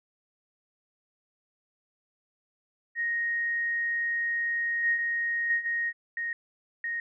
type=tone; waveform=sine; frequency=1869 Hz; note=A#6; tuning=4 cents sharp; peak=-26 dBFS; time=2.95-5.93 s; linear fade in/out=50 ms
type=tone bursts; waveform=sine; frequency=1864.7 Hz; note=A#6; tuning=in tune; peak=-29 dBFS; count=4; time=4.83-7 s; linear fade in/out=2 ms; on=160 ms; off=510 ms
effects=none